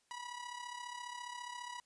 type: tone with amplitude modulation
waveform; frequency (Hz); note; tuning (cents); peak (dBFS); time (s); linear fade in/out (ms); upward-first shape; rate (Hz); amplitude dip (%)
sawtooth; 974; B5; -24; -37; 0.11-1.8; 0; sine; 34.7; 65
effects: white hiss -75 dBFS RMS until 1.85 s + resampled to 22050 Hz